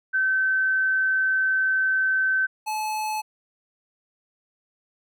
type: tone pair in turn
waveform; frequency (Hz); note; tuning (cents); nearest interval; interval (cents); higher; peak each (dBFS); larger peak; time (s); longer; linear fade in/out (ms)
sine / square; 1537 / 861.1; G6 / A5; -35 / -38; minor seventh; 1003; first; -19 / -26; first; 0.13-2.47 / 2.66-3.22; first; 20
effects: none

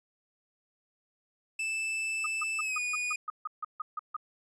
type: tone with pitch glide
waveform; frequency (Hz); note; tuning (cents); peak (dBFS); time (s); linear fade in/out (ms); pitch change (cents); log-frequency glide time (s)
45% pulse; 2637 to 2460; E7 to D#7; 0 to -20; -30; 1.59-3.16; 5; -120; 2.61-2.79
type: tone bursts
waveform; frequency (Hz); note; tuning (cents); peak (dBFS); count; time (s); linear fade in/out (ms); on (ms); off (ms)
sine; 1244.5; D#6; 0; -31; 12; 2.24-4.166; 5; 23; 150
effects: resampled to 22050 Hz

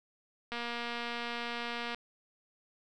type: click train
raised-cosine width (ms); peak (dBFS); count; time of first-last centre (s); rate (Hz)
0.3; -22; 339; 0.52-1.946; 237
effects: none

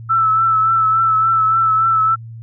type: tone with vibrato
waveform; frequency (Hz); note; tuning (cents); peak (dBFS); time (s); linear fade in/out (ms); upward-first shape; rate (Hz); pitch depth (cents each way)
sine; 1318.5; E6; 0; -11; 0.09-2.16; 20; triangle; 3.5; 36
effects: added 114 Hz sine -30 dBFS peak until 2.42 s

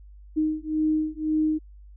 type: beating tone pair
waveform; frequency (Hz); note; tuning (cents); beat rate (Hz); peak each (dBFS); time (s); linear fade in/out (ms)
sine; 309.2 / 311.1; D#4 / D#4; -11 / 0; 1.9; -25; 0.36-1.59; 20
effects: added 50 Hz sine -44 dBFS peak until 1.96 s

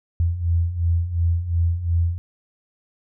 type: beating tone pair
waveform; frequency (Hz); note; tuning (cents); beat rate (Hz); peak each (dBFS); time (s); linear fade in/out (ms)
sine; 83 / 85.8; E2 / F2; +12 / -30; 2.8; -24 / -19; 0.2-2.18; 0
effects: none

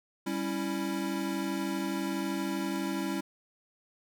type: chord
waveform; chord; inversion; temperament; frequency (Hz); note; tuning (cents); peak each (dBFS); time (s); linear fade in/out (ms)
square; C# diminished; second; equal; 196 / 277.2 / 329.6; G3 / C#4 / E4; 0 / 0 / 0; -36 / -36 / -35; 0.26-3.21; 10
effects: none

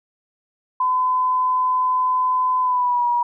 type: tone with pitch glide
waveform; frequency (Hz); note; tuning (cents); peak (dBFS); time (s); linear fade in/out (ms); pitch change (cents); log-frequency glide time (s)
sine; 1014 to 961.5; B5 to B5; +45 to -47; -16; 0.8-3.23; 5; -92; 2.61-3.07
effects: none

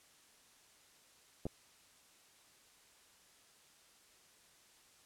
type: clicks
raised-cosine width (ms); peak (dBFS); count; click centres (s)
2; -26 / -27; 2; 1.455 / 1.466
effects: white hiss -65 dBFS RMS until 5.05 s + low-pass 10000 Hz 12 dB/octave

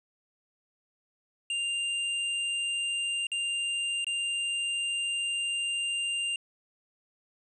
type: tone with dropouts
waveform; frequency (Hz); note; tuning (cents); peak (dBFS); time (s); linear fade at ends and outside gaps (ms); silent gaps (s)
square; 2793; F7; -1; -29; 1.5-6.36; 2; 3.269-3.317 / 4.045-4.067
effects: resampled to 22050 Hz

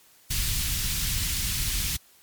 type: band-stop noise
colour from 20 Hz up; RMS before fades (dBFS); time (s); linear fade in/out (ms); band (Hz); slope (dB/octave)
pink; -27; 0.3-1.97; 10; 110 to 2900; 12
effects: white hiss -57 dBFS RMS until 2.22 s + MP3 96 kbps

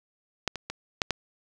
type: clicks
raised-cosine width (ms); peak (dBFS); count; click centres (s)
0.2; -8 / -17 / -16 / -6 / -8; 5; 0.477 / 0.557 / 0.7 / 1.018 / 1.107
effects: none

